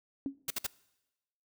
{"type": "tone with exponential decay", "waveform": "sine", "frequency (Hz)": 274.8, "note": "C#4", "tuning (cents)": -15, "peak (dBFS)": -28, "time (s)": [0.26, 0.38], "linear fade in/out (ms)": 1, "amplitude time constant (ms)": 26}
{"type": "noise bursts", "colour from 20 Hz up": "white", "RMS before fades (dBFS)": -33, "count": 3, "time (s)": [0.48, 0.667], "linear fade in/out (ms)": 5, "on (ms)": 25, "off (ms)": 56}
{"effects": ["noise-tail reverb RT60 1.0 s tail -23 dB re dry"]}